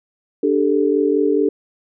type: chord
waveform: sine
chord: D suspended fourth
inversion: none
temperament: equal with one note detuned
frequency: 293.7 / 395.4 / 440 Hz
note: D4 / G4 / A4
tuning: 0 / +15 / 0 cents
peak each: -18 dBFS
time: 0.43-1.49 s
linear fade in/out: 5 ms
effects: none